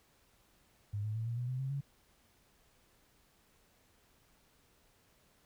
sine tone with pitch steps, 102.8 / 107.41 / 112.23 / 117.27 / 122.53 / 128.03 / 133.78 / 139.78 Hz, G#2 / A2 / A2 / A#2 / B2 / C3 / C3 / C#3, -17 / -41 / +35 / +11 / -13 / -37 / +39 / +15 cents, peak -34 dBFS, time 0.93-1.81 s, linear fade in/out 10 ms, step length 110 ms, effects pink hiss -69 dBFS RMS until 5.45 s

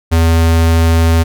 square tone, 82.41 Hz, E2, in tune, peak -8 dBFS, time 0.11-1.24 s, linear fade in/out 20 ms, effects none

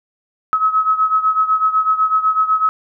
sine beating tone pair, 1281 / 1289 Hz, E6 / E6, -50 / -39 cents, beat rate 8 Hz, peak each -14 / -18 dBFS, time 0.53-2.69 s, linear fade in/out 0 ms, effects none

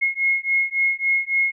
sine beating tone pair, 2160 / 2163.6 Hz, C#7 / C#7, -45 / -43 cents, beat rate 3.6 Hz, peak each -21 dBFS, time 0.01-1.52 s, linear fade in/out 20 ms, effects none

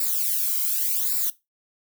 violet noise with flanger, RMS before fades -24 dBFS, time 0-1.3 s, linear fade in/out 2 ms, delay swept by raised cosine 0.32 to 1.14 ms, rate 0.87 Hz, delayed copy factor -1, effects noise-tail reverb RT60 0.2 s tail -18 dB re dry

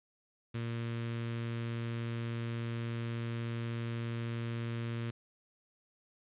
sawtooth tone with notch filter, 116.54 Hz, A#2, in tune, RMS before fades -37 dBFS, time 0.54-5.11 s, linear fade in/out 10 ms, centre 760 Hz, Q 1, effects resampled to 8000 Hz + 10-bit

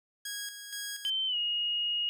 10% pulse tone with tremolo, 1650 Hz, G#6, 12 cents flat, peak -27 dBFS, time 0.25-1.1 s, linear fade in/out 5 ms, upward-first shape square, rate 2.1 Hz, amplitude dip 55%
sine tone with pitch glide, 3096 to 2872 Hz, G7 to F7, -22 to +48 cents, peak -28 dBFS, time 1.05-2.09 s, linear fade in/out 0 ms, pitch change -130 cents, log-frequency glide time 1.27-1.37 s
effects none

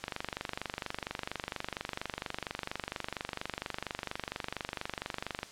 click train, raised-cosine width 0.3 ms, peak -18 dBFS, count 132, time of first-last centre 0.04-5.431 s, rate 24.3 Hz, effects white hiss -51 dBFS RMS until 5.51 s + low-pass 7000 Hz 12 dB/octave

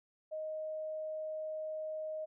sine tone, 624 Hz, D#5, 5 cents sharp, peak -37 dBFS, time 0.31-2.26 s, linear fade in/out 20 ms, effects none

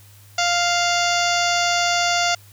harmonic tone with a mistuned harmonic, 698.5 Hz, F5, in tune, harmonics 1 / 2 / 3 / 4 / 5 / 6 / 7 / 8 / 9 / 10, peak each -21 / -24 / -26 / -27 / -28 / -29 / -29 / -30 / -31 / -31 dBFS, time 0.38-2.35 s, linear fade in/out 5 ms, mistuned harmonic 6, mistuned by +100 cents, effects added 101 Hz sine -46 dBFS peak until 2.52 s + white hiss -51 dBFS RMS until 2.52 s

